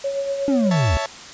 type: tone with tremolo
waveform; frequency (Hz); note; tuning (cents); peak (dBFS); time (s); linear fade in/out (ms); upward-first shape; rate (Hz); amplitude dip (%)
sine; 554; C#5; -1; -19; 0.04-0.7; 5; triangle; 8.3; 50
type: linear sweep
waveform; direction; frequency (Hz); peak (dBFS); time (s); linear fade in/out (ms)
triangle; down; 288.5 to 63.4; -14; 0.48-0.97; 0
type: chord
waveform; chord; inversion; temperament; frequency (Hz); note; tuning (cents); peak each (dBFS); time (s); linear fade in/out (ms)
sawtooth; A major; first; equal with one note detuned; 558.9 / 659.3 / 880; C#5 / E5 / A5; +14 / 0 / 0; -23; 0.71-1.06; 2
effects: white hiss -38 dBFS RMS until 1.33 s + resampled to 16000 Hz